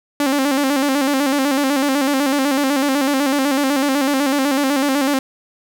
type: tone with vibrato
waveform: sawtooth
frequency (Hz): 277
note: C#4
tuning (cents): -1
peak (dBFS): -11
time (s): 0.2-5.19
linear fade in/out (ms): 2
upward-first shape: square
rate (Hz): 8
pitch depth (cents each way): 75
effects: none